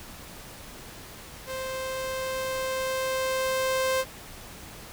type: tone with level ramp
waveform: sawtooth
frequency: 523.3 Hz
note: C5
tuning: in tune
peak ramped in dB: -28 to -19 dBFS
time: 1.46-4.05 s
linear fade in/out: 50 ms
effects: pink hiss -44 dBFS RMS until 4.92 s